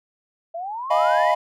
sine exponential sweep, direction up, 652 to 2050 Hz, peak -27 dBFS, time 0.54-1.32 s, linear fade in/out 10 ms
triangle chord, F half-diminished seventh, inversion third, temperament equal, 622.3 / 698.5 / 830.6 / 987.8 Hz, Eb5 / F5 / Ab5 / Cb6, 0 / 0 / 0 / 0 cents, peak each -19 / -19 / -23 / -19 dBFS, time 0.9-1.35 s, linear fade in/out 10 ms
effects none

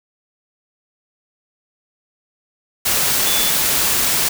sine tone in noise, 3469 Hz, A7, 25 cents flat, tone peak -22 dBFS, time 3.26-3.5 s, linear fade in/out 10 ms, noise white, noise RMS -17 dBFS, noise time 2.85-4.29 s, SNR -8 dB, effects none

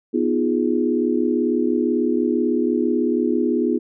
sine chord, F half-diminished seventh, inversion second, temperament equal, 246.9 / 311.1 / 349.2 / 415.3 Hz, Cb4 / Eb4 / F4 / Ab4, 0 / 0 / 0 / 0 cents, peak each -21 / -23 / -22 / -24 dBFS, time 0.13-3.79 s, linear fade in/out 20 ms, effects none

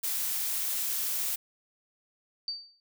blue noise, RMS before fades -31 dBFS, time 0.03-1.36 s, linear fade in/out 10 ms
sine tone with exponential decay, 4614 Hz, D8, 31 cents flat, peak -28 dBFS, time 2.48-2.8 s, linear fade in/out 1 ms, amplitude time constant 68 ms
effects none

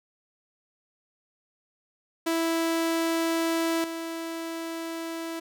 sawtooth tone with level steps, 329.6 Hz, E4, in tune, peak -20 / -28 dBFS, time 2.26-5.4 s, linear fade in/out 10 ms, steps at 3.84 s, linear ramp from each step 2 ms, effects none

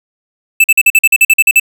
square tone bursts, 2637 Hz, E7, in tune, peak -4 dBFS, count 12, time 0.6-1.598 s, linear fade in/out 5 ms, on 41 ms, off 46 ms, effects none

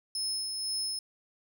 30% pulse tone with tremolo, 5200 Hz, E8, 24 cents flat, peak -26 dBFS, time 0.15-0.99 s, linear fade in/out 2 ms, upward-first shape sine, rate 2 Hz, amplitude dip 35%, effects none

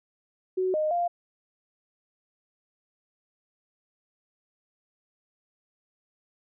sine tone with pitch steps, 372.3 / 616 / 697 Hz, F#4 / D#5 / F5, +11 / -17 / -4 cents, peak -23 dBFS, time 0.57-1.08 s, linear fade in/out 10 ms, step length 170 ms, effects none

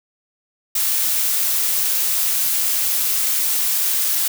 blue noise, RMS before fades -19 dBFS, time 0.75-4.28 s, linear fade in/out 5 ms, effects none

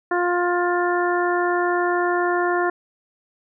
harmonic tone, 352.8 Hz, F4, 18 cents sharp, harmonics 1 / 2 / 3 / 4 / 5, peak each -21 / -24 / -26 / -27 / -28 dBFS, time 0.11-2.7 s, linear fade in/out 5 ms, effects none

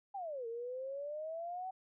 sine exponential two-way sweep, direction down then up, 823 to 453 to 763 Hz, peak -39 dBFS, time 0.14-1.71 s, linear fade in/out 10 ms, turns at 0.47 s, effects none

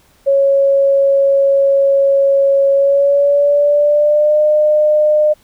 sine tone with pitch glide, 552 to 605.4 Hz, C#5 to D#5, -7 to -48 cents, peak -8 dBFS, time 0.26-5.34 s, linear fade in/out 20 ms, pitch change +159 cents, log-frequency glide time 2.72-4.4 s, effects pink hiss -52 dBFS RMS until 5.43 s

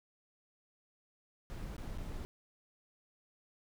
brown noise with dropouts, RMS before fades -42 dBFS, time 1.5-2.25 s, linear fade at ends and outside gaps 0 ms, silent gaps 1.766-1.781 / 1.976-1.984 s, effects none

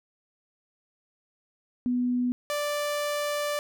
sine / sawtooth tone pair in turn, 246.9 / 587.2 Hz, B3 / D5, 0 / 0 cents, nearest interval octave + minor third, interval 1500 cents, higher second, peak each -23 dBFS, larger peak neither, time 1.86-2.32 / 2.5-3.59 s, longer second, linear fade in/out 0 ms, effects none

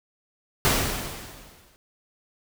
pink noise with exponential decay, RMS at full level -19 dBFS, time 0.65-1.76 s, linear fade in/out 0 ms, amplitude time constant 240 ms, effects none

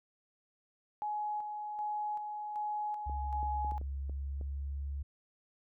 sine tone with tremolo, 841 Hz, G#5, 22 cents sharp, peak -33 dBFS, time 1.02-3.78 s, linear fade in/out 0 ms, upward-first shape square, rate 1.3 Hz, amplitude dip 40%
sine tone with pitch glide, 68.8 to 70.16 Hz, C#2 to C#2, -12 to +21 cents, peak -35 dBFS, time 3.06-5.03 s, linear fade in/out 10 ms, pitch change +33 cents, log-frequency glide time 3.99-4.86 s
clicks, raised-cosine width 2 ms, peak -36 dBFS, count 7, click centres 3.097 / 3.43 / 3.647 / 3.72 / 3.814 / 4.096 / 4.412 s
effects none

